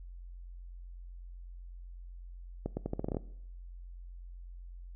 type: accelerating click train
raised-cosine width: 2 ms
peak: -20 dBFS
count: 10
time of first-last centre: 2.66-3.169 s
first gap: 110 ms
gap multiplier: 0.82
effects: noise-tail reverb RT60 0.7 s tail -20 dB re dry + added 44 Hz sine -44 dBFS peak until 4.95 s